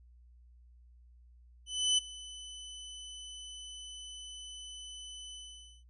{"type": "tone with ADSR envelope", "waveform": "sawtooth", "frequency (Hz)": 3010, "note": "F#7", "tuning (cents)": 29, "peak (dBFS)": -21, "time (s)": [1.66, 5.84], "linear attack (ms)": 320, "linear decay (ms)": 13, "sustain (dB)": -20, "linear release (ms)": 500, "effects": ["added 60 Hz sine -56 dBFS peak until 5.89 s", "resampled to 24000 Hz"]}